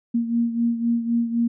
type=beating tone pair; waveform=sine; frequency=233.1 / 237 Hz; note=A#3 / A#3; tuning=0 / +29 cents; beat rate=3.9 Hz; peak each=-20 / -26 dBFS; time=0.14-1.48 s; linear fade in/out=10 ms; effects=none